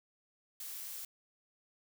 blue noise, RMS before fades -44 dBFS, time 0.6-1.05 s, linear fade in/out 2 ms, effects none

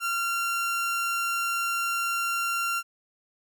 30% pulse tone, 1378 Hz, F6, 24 cents flat, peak -23 dBFS, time 0-2.83 s, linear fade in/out 50 ms, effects none

